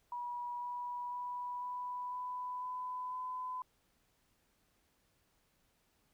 sine tone with pitch steps, 969 / 975.7 / 982.5 / 989.4 / 996.2 / 1003.2 / 1010.1 Hz, B5 / B5 / B5 / B5 / B5 / B5 / B5, -33 / -21 / -9 / +3 / +15 / +27 / +39 cents, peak -38 dBFS, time 0.12-3.62 s, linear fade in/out 2 ms, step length 500 ms, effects pink hiss -75 dBFS RMS until 6.13 s

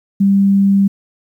sine tone, 197.3 Hz, G3, 11 cents sharp, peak -8 dBFS, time 0.2-0.88 s, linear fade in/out 10 ms, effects 8-bit

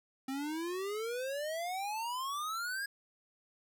square exponential sweep, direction up, 261.6 to 1662 Hz, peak -36 dBFS, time 0.28-2.86 s, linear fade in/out 5 ms, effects none

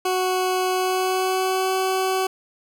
20% pulse tone with pitch glide, 370 to 377.6 Hz, F#4 to F#4, 0 to +35 cents, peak -15 dBFS, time 0.05-2.27 s, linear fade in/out 5 ms, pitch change +35 cents, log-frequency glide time 0.72-1.72 s, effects none

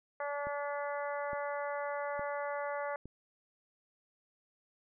harmonic tone, 287.6 Hz, D4, 36 cents flat, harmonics 2 / 3 / 4 / 5 / 6 / 7, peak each -37 / -41 / -43 / -45 / -47 / -48 dBFS, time 0.2-2.96 s, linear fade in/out 2 ms
click train, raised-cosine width 3 ms, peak -34 dBFS, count 4, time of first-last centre 0.47-3.056 s, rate 1.16 Hz
effects none

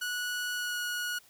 sawtooth tone with pitch glide, 1468 to 1454.5 Hz, F#6 to F#6, -14 to -30 cents, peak -28 dBFS, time 0.01-1.19 s, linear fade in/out 10 ms, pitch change -16 cents, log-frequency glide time 0.54-0.78 s, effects white hiss -60 dBFS RMS until 1.29 s

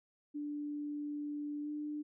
sine tone with pitch glide, 293.7 to 298.1 Hz, D4 to D4, 0 to +26 cents, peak -37 dBFS, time 0.34-2.03 s, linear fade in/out 20 ms, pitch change +26 cents, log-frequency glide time 1.62-1.69 s, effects none

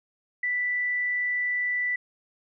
sine tone, 1975.5 Hz, B6, in tune, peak -24 dBFS, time 0.43-1.96 s, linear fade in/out 5 ms, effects none

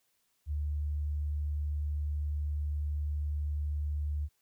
sine tone, 74 Hz, D2, 14 cents sharp, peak -30 dBFS, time 0.46-4.29 s, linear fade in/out 50 ms, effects white hiss -75 dBFS RMS until 4.41 s

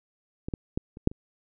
clicks, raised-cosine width 3 ms, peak -20 / -16 / -14 / -29 / -6 / -28 dBFS, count 6, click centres 0.485 / 0.538 / 0.775 / 0.971 / 1.074 / 1.115 s, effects none

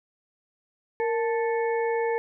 harmonic tone with a mistuned harmonic, 440 Hz, A4, in tune, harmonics 1 / 2 / 4 / 5, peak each -24 / -30 / -36 / -38 dBFS, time 1-2.18 s, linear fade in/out 0 ms, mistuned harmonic 1, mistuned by +90 cents, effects none

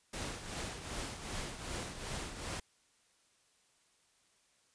pink noise with tremolo, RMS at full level -39 dBFS, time 0.13-2.6 s, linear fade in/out 5 ms, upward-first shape triangle, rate 2.6 Hz, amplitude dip 65%, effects white hiss -71 dBFS RMS until 4.74 s + resampled to 22050 Hz

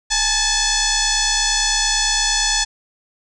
sine tone with frequency modulation, 830.6 Hz, G#5, in tune, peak -15 dBFS, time 0.1-2.65 s, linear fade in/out 20 ms, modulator 865 Hz, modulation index 7.8, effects none

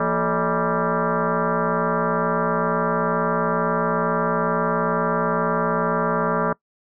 sine tone with frequency modulation, 370.9 Hz, F#4, 4 cents sharp, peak -18 dBFS, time 0-6.53 s, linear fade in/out 5 ms, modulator 201 Hz, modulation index 5.3, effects noise-tail reverb RT60 0.1 s tail -23 dB re dry

